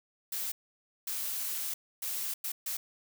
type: noise bursts at uneven times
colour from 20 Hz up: blue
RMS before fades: -35 dBFS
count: 5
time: 0.32-0.52 / 1.07-1.74 / 2.02-2.34 / 2.44-2.52 / 2.66-2.77 s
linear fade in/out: 5 ms
effects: none